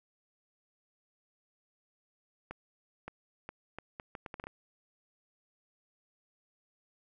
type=accelerating click train; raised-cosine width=0.5 ms; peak=-26 dBFS; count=11; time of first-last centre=2.51-4.469 s; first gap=570 ms; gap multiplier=0.72; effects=none